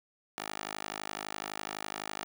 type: tone with high-pass filter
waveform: 10% pulse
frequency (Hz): 51.91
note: G#1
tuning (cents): 0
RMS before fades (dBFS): -40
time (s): 0.38-2.24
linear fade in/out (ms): 0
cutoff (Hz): 670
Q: 0.72
effects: none